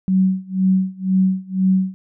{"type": "tone with tremolo", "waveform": "sine", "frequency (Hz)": 188.4, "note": "F#3", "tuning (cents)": 32, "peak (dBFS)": -11, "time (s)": [0.08, 1.94], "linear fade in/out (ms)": 0, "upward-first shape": "sine", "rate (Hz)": 2, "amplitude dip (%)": 95, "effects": []}